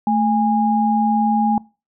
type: tone pair together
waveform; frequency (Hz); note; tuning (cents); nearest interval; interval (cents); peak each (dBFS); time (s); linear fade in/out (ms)
sine; 220.3 / 821.2; A3 / G#5; +2 / -20; octave + major seventh; 2278; -17; 0.07-1.58; 2
effects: noise-tail reverb RT60 0.3 s tail -23 dB re dry